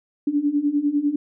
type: beating tone pair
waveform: sine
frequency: 284.4 / 294.4 Hz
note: C#4 / D4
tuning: +45 / +4 cents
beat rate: 10 Hz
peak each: -23 / -20 dBFS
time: 0.27-1.16 s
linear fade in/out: 5 ms
effects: none